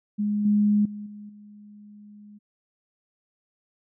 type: tone with level steps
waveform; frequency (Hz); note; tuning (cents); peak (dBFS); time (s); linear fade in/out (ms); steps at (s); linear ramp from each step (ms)
sine; 207.7; G#3; 0; -22 / -17 / -33 / -38 / -44; 0.18-2.39; 20; 0.45 / 0.85 / 1.06 / 1.29; 5
effects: none